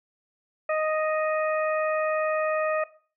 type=harmonic tone; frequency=622.3 Hz; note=D#5; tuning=in tune; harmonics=1 / 2 / 3 / 4; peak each=-24 / -30 / -34 / -36 dBFS; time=0.69-2.84 s; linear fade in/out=5 ms; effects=noise-tail reverb RT60 0.4 s tail -17 dB re dry